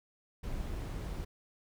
brown noise, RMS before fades -38 dBFS, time 0.43-1.25 s, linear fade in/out 10 ms, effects none

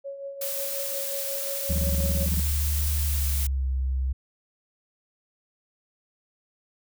sine tone with tremolo, 554.4 Hz, C#5, in tune, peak -31 dBFS, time 0.04-2.27 s, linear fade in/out 20 ms, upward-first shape triangle, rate 5.6 Hz, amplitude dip 60%
blue noise, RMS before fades -31 dBFS, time 0.41-3.47 s, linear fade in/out 5 ms
sine tone with pitch glide, 73.42 to 65.41 Hz, D2 to C2, 0 to 0 cents, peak -23 dBFS, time 1.69-4.13 s, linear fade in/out 10 ms, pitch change -200 cents, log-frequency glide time 3.04-3.67 s
sine tone bursts, 174.61 Hz, F3, in tune, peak -26 dBFS, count 13, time 1.7-2.397 s, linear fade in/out 0 ms, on 25 ms, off 31 ms
effects none

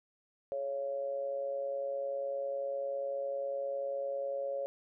sine tone with amplitude modulation, 554.4 Hz, C#5, in tune, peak -30 dBFS, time 0.52-4.66 s, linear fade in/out 0 ms, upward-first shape sine, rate 130 Hz, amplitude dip 65%, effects none

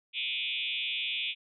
sine tone with frequency modulation, 2960 Hz, F#7, in tune, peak -30 dBFS, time 0.13-1.35 s, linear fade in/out 50 ms, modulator 133 Hz, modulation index 4.8, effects none

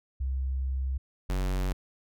sine / square tone pair in turn, 65.9 / 46.6 Hz, C2 / F#1, +13 / +13 cents, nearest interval tritone, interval 600 cents, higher first, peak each -27 dBFS, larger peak neither, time 0.2-0.98 / 1.29-1.73 s, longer first, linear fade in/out 10 ms, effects none

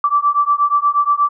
sine beating tone pair, 1159 / 1167.4 Hz, D6 / D6, -23 / -11 cents, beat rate 8.4 Hz, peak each -15 dBFS, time 0.04-1.29 s, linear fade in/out 2 ms, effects none

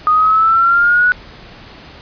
sine exponential sweep, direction up, 1232 to 1480 Hz, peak -8 dBFS, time 0.07-1.12 s, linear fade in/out 0 ms, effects pink hiss -37 dBFS RMS until 2.01 s + resampled to 11025 Hz

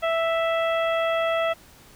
harmonic tone, 659.3 Hz, E5, in tune, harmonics 1 / 2 / 3 / 4 / 5, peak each -22 / -28 / -32 / -34 / -36 dBFS, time 0.02-1.54 s, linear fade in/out 20 ms, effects pink hiss -51 dBFS RMS until 1.95 s

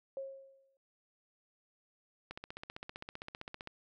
sine tone with exponential decay, 541 Hz, C#5, 42 cents flat, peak -36 dBFS, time 0.17-0.77 s, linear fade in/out 1 ms, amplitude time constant 130 ms
click train, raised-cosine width 0.3 ms, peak -27 dBFS, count 22, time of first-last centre 2.31-3.674 s, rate 15.4 Hz
effects none

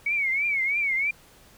sine tone with vibrato, 2230 Hz, C#7, 10 cents sharp, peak -22 dBFS, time 0.06-1.11 s, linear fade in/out 5 ms, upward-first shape triangle, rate 3.1 Hz, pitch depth 140 cents each way, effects pink hiss -54 dBFS RMS until 1.57 s

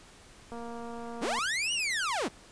click train, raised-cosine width 1 ms, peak -29 dBFS, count 204, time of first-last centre 0.52-1.388 s, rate 234 Hz
sawtooth linear two-way sweep, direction up then down, 146.6 to 2960 to 146.6 Hz, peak -25 dBFS, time 1.21-2.29 s, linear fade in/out 20 ms, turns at 1.73 s
effects pink hiss -54 dBFS RMS until 2.51 s + resampled to 22050 Hz

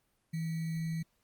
sine tone with sample-and-hold, 162.7 Hz, E3, 22 cents flat, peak -32 dBFS, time 0.33-1.03 s, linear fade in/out 10 ms, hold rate 2100 Hz, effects pink hiss -75 dBFS RMS until 1.23 s + Opus 32 kbps

